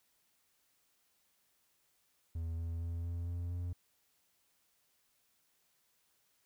triangle tone with pitch steps, 82.41 / 83.46 / 84.53 / 85.61 / 86.71 / 87.82 Hz, E2 / E2 / E2 / F2 / F2 / F2, 0 / +22 / +44 / -34 / -12 / +10 cents, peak -34 dBFS, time 2.35-3.73 s, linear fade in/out 5 ms, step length 230 ms, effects white hiss -75 dBFS RMS until 6.45 s

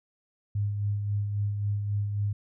sine tone with tremolo, 102.5 Hz, G#2, 22 cents flat, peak -24 dBFS, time 0.55-2.33 s, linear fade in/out 5 ms, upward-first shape sine, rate 3.7 Hz, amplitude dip 40%, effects none

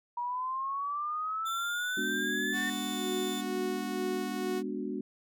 sine exponential sweep, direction up, 954 to 1822 Hz, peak -31 dBFS, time 0.17-2.7 s, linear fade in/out 5 ms
sawtooth tone, 3539 Hz, A7, 9 cents sharp, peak -35 dBFS, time 1.45-3.42 s, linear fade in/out 20 ms
sine chord, G# half-diminished seventh, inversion none, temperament equal, 207.7 / 246.9 / 293.7 / 370 Hz, G#3 / B3 / D4 / F#4, 0 / 0 / 0 / 0 cents, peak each -38 dBFS, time 1.97-5.01 s, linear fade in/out 5 ms
sawtooth tone with pitch glide, 369.9 to 367.8 Hz, F#4 to F#4, 0 to -10 cents, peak -31 dBFS, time 2.52-4.63 s, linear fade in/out 50 ms, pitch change -10 cents, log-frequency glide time 2.89-3.05 s
effects none

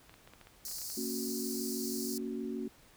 clicks, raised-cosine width 0.3 ms, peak -37 dBFS, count 11, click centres 0.095 / 0.141 / 0.275 / 0.336 / 0.413 / 0.471 / 0.683 / 0.714 / 0.785 / 0.817 / 0.901 s
pink high-pass noise, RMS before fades -41 dBFS, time 0.65-2.18 s, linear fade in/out 2 ms, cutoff 4300 Hz, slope 96 dB/octave
sine chord, F# major, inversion first, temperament just, 231.2 / 277.5 / 370 Hz, A#3 / C#4 / F#4, -14 / +2 / 0 cents, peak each -38 / -40 / -40 dBFS, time 0.97-2.68 s, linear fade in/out 5 ms
effects pink hiss -61 dBFS RMS until 2.96 s

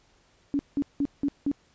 sine tone bursts, 283.5 Hz, C#4, 39 cents sharp, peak -22 dBFS, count 5, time 0.54-1.515 s, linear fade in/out 0 ms, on 51 ms, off 180 ms, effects pink hiss -63 dBFS RMS until 1.74 s + resampled to 16000 Hz

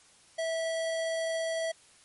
square tone, 653 Hz, E5, 17 cents flat, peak -30 dBFS, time 0.38-1.72 s, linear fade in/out 10 ms, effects white hiss -59 dBFS RMS until 2.04 s + MP3 48 kbps

